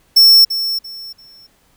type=tone with echo; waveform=square; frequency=5400 Hz; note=E8; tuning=41 cents sharp; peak=-5 dBFS; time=0.16-0.45 s; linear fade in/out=10 ms; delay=340 ms; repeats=3; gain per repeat=-12 dB; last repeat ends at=1.47 s; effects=pink hiss -56 dBFS RMS until 1.76 s